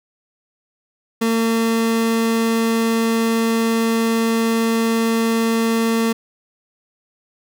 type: tone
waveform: 30% pulse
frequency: 227.2 Hz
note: A#3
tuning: 44 cents flat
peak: -13 dBFS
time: 1.21-6.13 s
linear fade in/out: 10 ms
effects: none